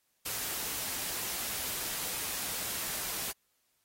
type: noise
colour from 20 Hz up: white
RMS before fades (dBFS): -36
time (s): 0.25-3.32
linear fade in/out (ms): 10
effects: white hiss -75 dBFS RMS until 3.84 s + AAC 48 kbps